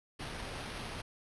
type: noise with sample-and-hold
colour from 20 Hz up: pink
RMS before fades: -42 dBFS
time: 0.19-1.02 s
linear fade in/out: 10 ms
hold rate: 7350 Hz
effects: resampled to 24000 Hz